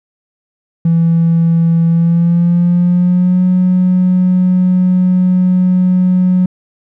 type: tone with pitch glide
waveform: triangle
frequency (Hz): 166.6 to 182.73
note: E3 to F#3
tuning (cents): +19 to -21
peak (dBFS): -4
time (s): 0.85-6.46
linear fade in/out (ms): 5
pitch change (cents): +160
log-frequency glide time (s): 1.87-3.44
effects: tanh soft clip ceiling -4 dBFS